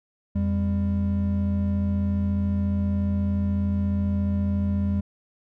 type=tone pair together; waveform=triangle; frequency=85.5 / 199.75 Hz; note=F2 / G3; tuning=-36 / +33 cents; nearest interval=octave + minor third; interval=1469 cents; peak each=-22 dBFS; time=0.35-5.01 s; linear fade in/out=10 ms; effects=none